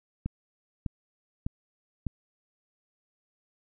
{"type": "click train", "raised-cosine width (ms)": 5, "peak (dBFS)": -18, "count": 4, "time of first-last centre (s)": [0.26, 2.067], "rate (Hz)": 1.66, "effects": []}